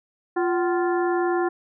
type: harmonic tone with a mistuned harmonic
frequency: 349.2 Hz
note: F4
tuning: in tune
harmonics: 1 / 2 / 3 / 4 / 5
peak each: -21 / -27 / -31 / -33 / -35 dBFS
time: 0.36-1.49 s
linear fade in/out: 10 ms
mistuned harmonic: 2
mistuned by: +140 cents
effects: none